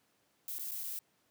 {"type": "noise with dropouts", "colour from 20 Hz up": "violet", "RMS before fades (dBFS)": -40, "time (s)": [0.48, 0.99], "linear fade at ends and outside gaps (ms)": 0, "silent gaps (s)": [[0.583, 0.595], [0.71, 0.717], [0.835, 0.839]], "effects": ["pink hiss -73 dBFS RMS until 1.3 s", "high-pass 150 Hz 12 dB/octave"]}